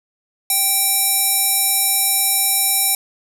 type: tone with band-pass filter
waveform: square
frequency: 778 Hz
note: G5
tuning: 13 cents flat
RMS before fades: -17 dBFS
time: 0.5-2.95 s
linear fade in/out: 2 ms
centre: 11000 Hz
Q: 2.2
effects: none